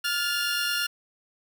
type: tone cluster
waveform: 20% pulse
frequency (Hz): 1413 / 1732 / 2777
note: F6 / A6 / F7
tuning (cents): +20 / -28 / -10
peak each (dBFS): -21 / -29 / -29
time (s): 0.04-0.87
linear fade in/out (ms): 10
effects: 9-bit